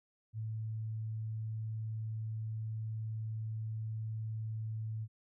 sine tone, 110.1 Hz, A2, 2 cents sharp, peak -36 dBFS, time 0.33-5.08 s, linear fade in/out 50 ms, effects none

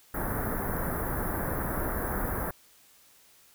pink band-stop noise, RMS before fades -31 dBFS, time 0.14-2.51 s, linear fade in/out 5 ms, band 1800 to 11000 Hz, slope 48 dB/octave, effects white hiss -59 dBFS RMS until 3.54 s

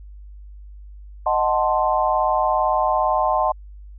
sine chord, D# diminished seventh, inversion none, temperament equal, 622.3 / 740 / 880 / 1046.5 Hz, D#5 / F#5 / A5 / C6, 0 / 0 / 0 / 0 cents, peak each -22 dBFS, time 1.26-3.52 s, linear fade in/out 5 ms, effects added 50 Hz sine -37 dBFS peak until 3.98 s

